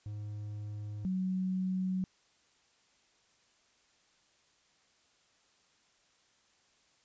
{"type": "tone pair in turn", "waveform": ["triangle", "sine"], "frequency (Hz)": [104.6, 186.38], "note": ["G#2", "F#3"], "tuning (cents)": [13, 13], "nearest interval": "minor seventh", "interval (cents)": 1000, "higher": "second", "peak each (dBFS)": [-36, -30], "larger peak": "second", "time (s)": [[0.06, 1.05], [1.05, 2.04]], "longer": "neither", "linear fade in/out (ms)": 0, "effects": ["white hiss -69 dBFS RMS until 7.04 s", "resampled to 16000 Hz"]}